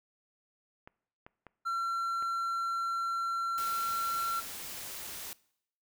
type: clicks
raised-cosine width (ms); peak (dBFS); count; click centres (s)
0.5; -33; 4; 0.875 / 1.265 / 1.467 / 2.225
type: tone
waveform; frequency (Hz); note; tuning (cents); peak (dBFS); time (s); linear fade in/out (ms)
triangle; 1360; F6; -46; -28; 1.65-4.41; 20
type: noise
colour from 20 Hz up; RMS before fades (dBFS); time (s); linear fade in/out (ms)
white; -42; 3.58-5.33; 0
effects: noise-tail reverb RT60 0.7 s tail -22 dB re dry

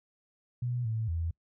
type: tone with pitch steps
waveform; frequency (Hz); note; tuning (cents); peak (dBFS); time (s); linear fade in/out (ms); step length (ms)
sine; 122.4 / 111.4 / 83; B2 / A2 / E2; -15 / +22 / +12; -29; 0.62-1.31; 5; 230
effects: noise-tail reverb RT60 0.1 s tail -26 dB re dry

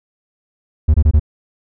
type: tone bursts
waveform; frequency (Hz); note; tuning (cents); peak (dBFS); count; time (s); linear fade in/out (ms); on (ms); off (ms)
triangle; 75.7; D#2; -47; -5; 4; 0.88-1.197; 10; 62; 23
effects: none

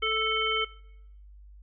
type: harmonic tone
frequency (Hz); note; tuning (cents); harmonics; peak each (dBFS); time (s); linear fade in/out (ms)
440; A4; 0; 1 / 3 / 5 / 7; -32 / -30 / -30 / -29; 0.02-0.65; 10
effects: noise-tail reverb RT60 0.8 s tail -21 dB re dry + added 50 Hz sine -47 dBFS peak until 1.62 s

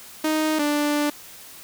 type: tone pair in turn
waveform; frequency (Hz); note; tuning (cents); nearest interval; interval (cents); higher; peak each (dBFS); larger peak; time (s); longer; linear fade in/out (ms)
sawtooth; 311.1 / 294.2; D#4 / D4; 0 / +3; minor second; 97; first; -16; neither; 0.24-0.59 / 0.59-1.1; second; 5
effects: white hiss -43 dBFS RMS until 1.63 s

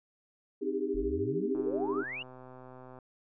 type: chord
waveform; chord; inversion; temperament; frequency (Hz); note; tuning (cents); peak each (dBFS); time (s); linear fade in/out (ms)
sine; Ab major seventh; first; equal with one note detuned; 261.6 / 311.1 / 392 / 405.1; C4 / Eb4 / G4 / Ab4; 0 / 0 / 0 / -43; -38 / -36 / -34 / -34; 0.61-2.04; 20
type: exponential sweep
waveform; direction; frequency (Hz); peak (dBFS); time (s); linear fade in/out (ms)
sine; up; 39.16 to 2960; -36; 0.94-2.23; 10
type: click train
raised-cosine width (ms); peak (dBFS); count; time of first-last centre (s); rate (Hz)
1; -36; 185; 1.55-2.987; 128
effects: none

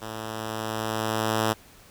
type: tone with level ramp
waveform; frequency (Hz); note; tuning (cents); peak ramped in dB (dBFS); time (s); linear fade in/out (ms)
5% pulse; 110; A2; 0; -23 to -10; 0.01-1.54; 20
effects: pink hiss -52 dBFS RMS until 1.9 s

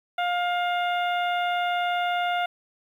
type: harmonic tone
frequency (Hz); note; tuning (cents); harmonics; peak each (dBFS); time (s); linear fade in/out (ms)
707; F5; +21; 1 / 2 / 3 / 4 / 5; -24 / -30 / -34 / -36 / -38; 0.18-2.46; 5
effects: 9-bit

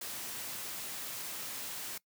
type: noise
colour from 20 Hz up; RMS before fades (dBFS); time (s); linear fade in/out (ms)
white; -41; 0.01-1.98; 5
effects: noise-tail reverb RT60 0.1 s tail -21 dB re dry + high-pass 100 Hz 12 dB/octave

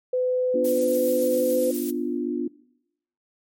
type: tone with pitch glide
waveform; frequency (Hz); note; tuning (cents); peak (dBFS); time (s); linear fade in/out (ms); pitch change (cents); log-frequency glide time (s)
sine; 505 to 509.1; B4 to C5; +39 to -47; -20; 0.13-1.71; 5; +14; 0.3-1.45
type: chord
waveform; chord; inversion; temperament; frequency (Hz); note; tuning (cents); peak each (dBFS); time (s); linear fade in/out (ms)
sine; B diminished; none; equal; 246.9 / 293.7 / 349.2; B3 / D4 / F4; 0 / 0 / 0; -28; 0.54-2.48; 5
type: noise with tremolo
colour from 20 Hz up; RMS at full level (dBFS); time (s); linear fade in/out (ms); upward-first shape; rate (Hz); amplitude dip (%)
violet; -31; 0.64-1.91; 10; sine; 7.3; 25
effects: noise-tail reverb RT60 0.8 s tail -21 dB re dry + MP3 64 kbps

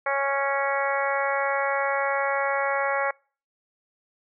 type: harmonic tone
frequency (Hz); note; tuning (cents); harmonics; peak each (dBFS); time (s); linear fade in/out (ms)
276.9; C#4; -2; 2 / 3 / 4 / 5 / 6 / 7 / 8; -27 / -29 / -30 / -31 / -32 / -32 / -33; 0.06-3.11; 5
effects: noise-tail reverb RT60 0.4 s tail -26 dB re dry

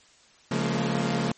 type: chord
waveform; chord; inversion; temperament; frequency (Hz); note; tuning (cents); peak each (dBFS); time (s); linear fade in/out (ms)
sawtooth; Bb minor seventh; first; equal with one note detuned; 138.59 / 174.61 / 212.9 / 233.1; Db3 / F3 / Ab3 / Bb3; 0 / 0 / +43 / 0; -26; 0.51-1.32; 5
effects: white hiss -57 dBFS RMS until 1.37 s + MP3 32 kbps

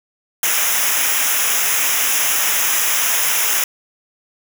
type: noise with comb filter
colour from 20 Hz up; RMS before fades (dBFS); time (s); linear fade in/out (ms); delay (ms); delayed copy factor
white; -17; 0.43-3.64; 2; 0.23; -0.85
effects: none

